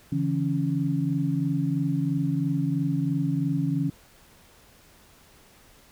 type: tone cluster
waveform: sine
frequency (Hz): 142.8 / 165.8 / 277.2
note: D3 / E3 / C#4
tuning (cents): -48 / +10 / 0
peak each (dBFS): -27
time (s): 0.12-3.9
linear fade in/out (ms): 5
effects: pink hiss -55 dBFS RMS until 5.91 s